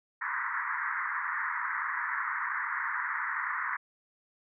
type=band-pass noise; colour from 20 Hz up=white; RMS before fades=-33 dBFS; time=0.21-3.77 s; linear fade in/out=10 ms; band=940 to 2000 Hz; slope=96 dB/octave; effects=none